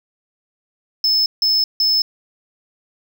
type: tone bursts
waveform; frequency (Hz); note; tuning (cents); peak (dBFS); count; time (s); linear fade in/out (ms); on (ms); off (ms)
triangle; 5230; E8; -15; -12; 3; 1.04-2.02; 2; 220; 160
effects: none